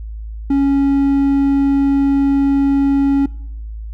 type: tone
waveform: triangle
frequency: 277.2 Hz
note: C#4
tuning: in tune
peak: -9 dBFS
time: 0.5-3.26 s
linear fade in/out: 5 ms
effects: noise-tail reverb RT60 0.7 s tail -22 dB re dry + added 54 Hz sine -25 dBFS peak until 3.93 s